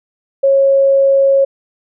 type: tone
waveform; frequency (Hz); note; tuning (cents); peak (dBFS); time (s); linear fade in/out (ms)
sine; 547; C#5; -23; -7; 0.43-1.45; 10
effects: none